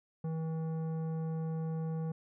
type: tone with tanh clipping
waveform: triangle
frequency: 160.9 Hz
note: E3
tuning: 42 cents flat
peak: -35 dBFS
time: 0.24-2.12 s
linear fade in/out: 5 ms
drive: 16 dB
effects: none